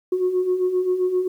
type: beating tone pair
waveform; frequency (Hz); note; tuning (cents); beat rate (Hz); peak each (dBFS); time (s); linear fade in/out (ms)
sine; 360 / 367.6; F#4 / F#4; -47 / -11; 7.6; -25 / -18; 0.12-1.28; 5
effects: tanh soft clip ceiling -13 dBFS + 9-bit